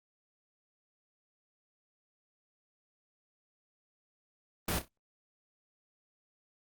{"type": "noise with echo", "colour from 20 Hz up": "pink", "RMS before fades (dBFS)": -32, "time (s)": [4.68, 4.79], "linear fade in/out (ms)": 5, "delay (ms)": 31, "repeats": 3, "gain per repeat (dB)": -11, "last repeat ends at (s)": 4.883, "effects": ["Opus 32 kbps"]}